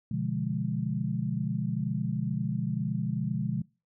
sine chord, B diminished seventh, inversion none, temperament equal with one note detuned, 124.69 / 146.83 / 174.61 / 207.7 Hz, B2 / D3 / F3 / Ab3, +17 / 0 / 0 / 0 cents, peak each -33 dBFS, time 0.11-3.62 s, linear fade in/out 5 ms, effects noise-tail reverb RT60 0.3 s tail -23 dB re dry

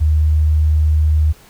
sine tone, 76.9 Hz, D#2, 20 cents flat, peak -10 dBFS, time 0-1.33 s, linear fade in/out 20 ms, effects pink hiss -46 dBFS RMS until 1.49 s

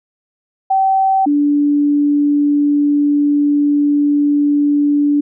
sine tone pair in turn, 770 / 290.5 Hz, G5 / D4, -31 / -19 cents, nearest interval octave + perfect fourth, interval 1688 cents, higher first, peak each -10 dBFS, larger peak neither, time 0.7-1.26 / 1.26-5.21 s, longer second, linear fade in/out 10 ms, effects none

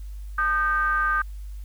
triangle ring-modulated tone, 169.7 Hz, F3, 49 cents flat, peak -15 dBFS, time 0.38-1.22 s, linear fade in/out 5 ms, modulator 1390 Hz, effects added 50 Hz sine -33 dBFS peak until 1.64 s + white hiss -59 dBFS RMS until 1.64 s

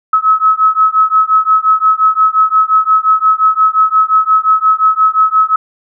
sine beating tone pair, 1285 / 1290.7 Hz, E6 / E6, -45 / -37 cents, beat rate 5.7 Hz, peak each -10 dBFS, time 0.13-5.56 s, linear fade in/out 5 ms, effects none

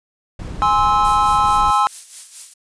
brown noise, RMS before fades -28 dBFS, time 0.39-1.71 s, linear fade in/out 5 ms
triangle chord, Ab augmented, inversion none, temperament equal with one note detuned, 830.6 / 1046.5 / 1302.6 Hz, Ab5 / C6 / E6, 0 / 0 / -21 cents, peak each -15 dBFS, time 0.62-1.87 s, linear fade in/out 0 ms
violet noise with tremolo, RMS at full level -27 dBFS, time 1.04-2.54 s, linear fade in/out 10 ms, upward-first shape sine, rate 4.6 Hz, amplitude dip 65%
effects resampled to 22050 Hz

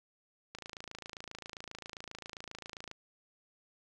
click train, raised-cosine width 0.2 ms, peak -26 dBFS, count 66, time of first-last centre 0.55-2.914 s, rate 27.5 Hz, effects none

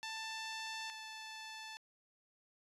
10% pulse tone pair in turn, 886 / 878.4 Hz, A5 / A5, +12 / -3 cents, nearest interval unison, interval 15 cents, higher first, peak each -33 / -38 dBFS, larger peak first, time 0.03-0.9 / 0.9-1.77 s, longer neither, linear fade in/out 0 ms, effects resampled to 24000 Hz

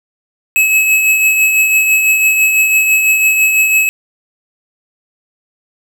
square tone with tremolo, 2578 Hz, E7, 39 cents flat, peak -7 dBFS, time 0.56-3.89 s, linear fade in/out 0 ms, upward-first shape triangle, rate 6 Hz, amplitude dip 45%, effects none

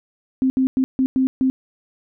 sine tone bursts at uneven times, 261.6 Hz, C4, in tune, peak -14 dBFS, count 6, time 0.42-0.5 / 0.57-0.67 / 0.77-0.84 / 0.99-1.06 / 1.16-1.27 / 1.41-1.5 s, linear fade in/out 0 ms, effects none

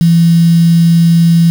sine tone with quantisation, 168 Hz, E3, 33 cents sharp, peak -4 dBFS, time 0.01-1.5 s, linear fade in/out 0 ms, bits 4, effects none

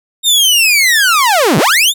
sawtooth linear two-way sweep, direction down then up, 3729 to 123.47 to 3729 Hz, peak -4 dBFS, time 0.23-1.94 s, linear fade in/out 50 ms, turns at 1.58 s, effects none

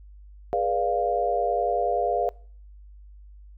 sine chord, G# diminished seventh, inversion none, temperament equal with one note detuned, 415.3 / 485.4 / 587.3 / 698.5 Hz, G#4 / B4 / D5 / F5, 0 / -30 / 0 / 0 cents, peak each -29 / -28 / -29 / -24 dBFS, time 0.53-2.29 s, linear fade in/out 0 ms, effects noise-tail reverb RT60 0.5 s tail -24 dB re dry + added 50 Hz sine -44 dBFS peak until 3.57 s

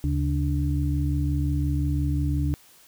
sine tone cluster, 74.3 / 140 / 291.9 Hz, D2 / C#3 / D4, +21 / +18 / -10 cents, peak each -24 / -26 / -29 dBFS, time 0.04-2.54 s, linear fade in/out 0 ms, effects white hiss -54 dBFS RMS until 2.87 s

